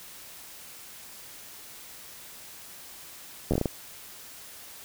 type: slowing click train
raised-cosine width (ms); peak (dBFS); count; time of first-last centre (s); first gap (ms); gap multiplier
2; -12; 7; 3.51-3.657; 11; 1.32
effects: white hiss -46 dBFS RMS until 4.84 s